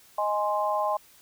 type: chord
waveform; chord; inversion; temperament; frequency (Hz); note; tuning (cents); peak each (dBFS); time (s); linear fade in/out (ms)
sine; Ab major; second; equal; 622.3 / 830.6 / 1046.5; Eb5 / Ab5 / C6; 0 / 0 / 0; -28; 0.18-0.97; 5
effects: white hiss -56 dBFS RMS until 1.21 s